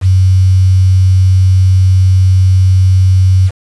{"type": "tone with quantisation", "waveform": "sine", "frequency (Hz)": 93.7, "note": "F#2", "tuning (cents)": 22, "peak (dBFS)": -4, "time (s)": [0.01, 3.51], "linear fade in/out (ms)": 50, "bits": 5, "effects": ["resampled to 24000 Hz"]}